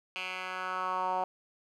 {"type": "tone with band-pass filter sweep", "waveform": "10% pulse", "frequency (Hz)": 185, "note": "F#3", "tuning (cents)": 0, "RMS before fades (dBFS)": -34, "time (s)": [0.16, 1.24], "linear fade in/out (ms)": 0, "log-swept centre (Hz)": [2600, 790], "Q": 3.2, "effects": []}